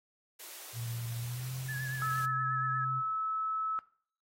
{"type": "high-pass noise", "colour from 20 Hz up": "white", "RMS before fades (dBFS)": -47, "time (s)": [0.39, 2.26], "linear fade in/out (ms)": 10, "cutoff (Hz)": 310, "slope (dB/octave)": 96}
{"type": "tone with pitch glide", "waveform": "sine", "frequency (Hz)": [117.4, 130.26], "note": ["A#2", "C3"], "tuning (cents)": [13, -7], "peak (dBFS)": -36, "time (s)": [0.73, 3.03], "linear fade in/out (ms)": 50, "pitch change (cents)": 180, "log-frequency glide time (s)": [1.16, 1.55]}
{"type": "tone with vibrato", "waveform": "sine", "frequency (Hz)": 1698, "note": "G#6", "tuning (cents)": 38, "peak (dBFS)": -37, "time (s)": [1.68, 2.85], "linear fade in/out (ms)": 10, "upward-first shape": "sine", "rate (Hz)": 8.5, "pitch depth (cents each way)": 45}
{"type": "tone", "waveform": "sine", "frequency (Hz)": 1300, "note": "E6", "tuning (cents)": -24, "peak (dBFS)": -31, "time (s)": [2.02, 3.79], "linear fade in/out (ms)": 0}
{"effects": ["noise-tail reverb RT60 0.5 s tail -19 dB re dry", "AAC 48 kbps"]}